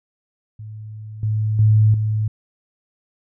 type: tone with level steps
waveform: sine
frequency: 107.8 Hz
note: A2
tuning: 35 cents flat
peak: -31 / -17 / -10 / -17 dBFS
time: 0.59-2.28 s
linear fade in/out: 5 ms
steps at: 1.23 / 1.59 / 1.94 s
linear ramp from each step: 2 ms
effects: none